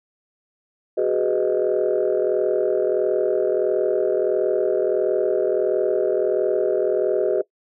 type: chord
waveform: sine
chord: G# minor seventh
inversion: third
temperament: just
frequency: 373.8 / 415.3 / 498.4 / 623 Hz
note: F#4 / G#4 / B4 / D#5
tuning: +18 / 0 / +16 / +2 cents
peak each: -21 / -22 / -23 / -23 dBFS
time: 0.97-7.42 s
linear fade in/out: 10 ms
effects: noise-tail reverb RT60 0.1 s tail -20 dB re dry + tanh soft clip ceiling -10 dBFS